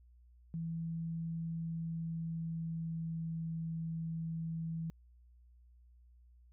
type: tone with pitch glide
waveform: sine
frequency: 164.81 to 163.39 Hz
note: E3 to E3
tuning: 0 to -15 cents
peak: -36 dBFS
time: 0.54-4.9 s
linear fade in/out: 0 ms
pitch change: -15 cents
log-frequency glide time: 1.46-3.5 s
effects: added 60 Hz sine -59 dBFS peak until 6.52 s